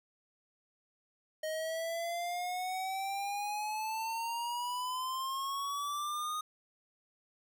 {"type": "exponential sweep", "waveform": "square", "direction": "up", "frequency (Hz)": [622.3, 1244.5], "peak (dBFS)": -35, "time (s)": [1.43, 6.41], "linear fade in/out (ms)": 5, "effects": []}